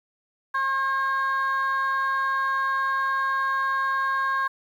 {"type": "tone pair together", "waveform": "sine", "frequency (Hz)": [1076.5, 1613], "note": ["C6", "G6"], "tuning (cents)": [49, 49], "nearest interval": "perfect fifth", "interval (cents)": 700, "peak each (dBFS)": [-22, -24], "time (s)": [0.54, 4.48], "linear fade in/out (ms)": 10, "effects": ["tanh soft clip ceiling -18 dBFS", "9-bit"]}